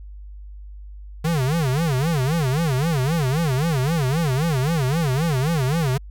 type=tone with vibrato; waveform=square; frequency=146.83 Hz; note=D3; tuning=in tune; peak=-19 dBFS; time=1.24-5.98 s; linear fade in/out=10 ms; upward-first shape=sine; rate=3.8 Hz; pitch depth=260 cents each way; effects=added 50 Hz sine -35 dBFS peak until 6.1 s